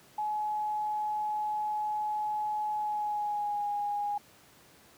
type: tone with pitch glide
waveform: sine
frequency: 847 to 822.4 Hz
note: G#5 to G#5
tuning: +34 to -17 cents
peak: -29 dBFS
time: 0.18-4.18 s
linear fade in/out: 5 ms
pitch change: -51 cents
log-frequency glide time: 2.76-3.69 s
effects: pink hiss -58 dBFS RMS until 4.97 s + high-pass 100 Hz 12 dB/octave